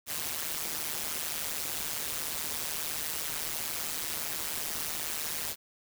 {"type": "noise with amplitude modulation", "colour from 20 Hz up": "white", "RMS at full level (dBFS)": -31, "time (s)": [0.06, 5.56], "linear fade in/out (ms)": 50, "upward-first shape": "sine", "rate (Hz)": 154, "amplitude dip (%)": 85, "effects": []}